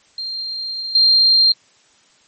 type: tone with level steps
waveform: sine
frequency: 4186 Hz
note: C8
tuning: in tune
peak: -23 / -9 dBFS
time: 0.18-1.52 s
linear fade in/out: 2 ms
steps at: 0.95 s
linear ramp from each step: 2 ms
effects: white hiss -54 dBFS RMS until 2.27 s + MP3 32 kbps